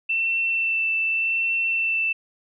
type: tone with vibrato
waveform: sine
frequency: 2677 Hz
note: E7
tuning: 26 cents sharp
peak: -20 dBFS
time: 0.09-2.13 s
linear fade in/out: 10 ms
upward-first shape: sine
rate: 0.85 Hz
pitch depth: 13 cents each way
effects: none